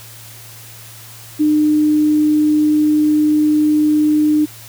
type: tone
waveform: sine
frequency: 302.7 Hz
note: D#4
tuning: 48 cents flat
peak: -10 dBFS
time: 1.39-4.46 s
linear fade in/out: 20 ms
effects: added 113 Hz sine -40 dBFS peak until 4.68 s + white hiss -38 dBFS RMS until 4.68 s